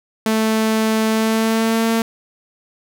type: tone with pitch glide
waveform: sawtooth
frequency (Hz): 220 to 226.8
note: A3 to A#3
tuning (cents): 0 to -47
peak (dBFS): -11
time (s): 0.26-2.02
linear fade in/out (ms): 2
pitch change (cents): +53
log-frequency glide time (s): 1.08-1.9
effects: none